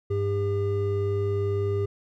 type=tone pair together; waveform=triangle; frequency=100.1 / 401.9 Hz; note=G2 / G4; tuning=+37 / +43 cents; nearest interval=2 octaves; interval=2406 cents; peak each=-24 / -24 dBFS; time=0.1-1.86 s; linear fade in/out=10 ms; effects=none